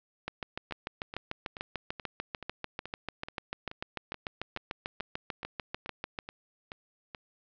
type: two click trains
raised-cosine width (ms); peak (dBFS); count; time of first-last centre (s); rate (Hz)
0.3; -18 / -24; 41 / 16; 0.28-6.188 / 0.71-7.148; 6.77 / 2.33
effects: low-pass 5000 Hz 12 dB/octave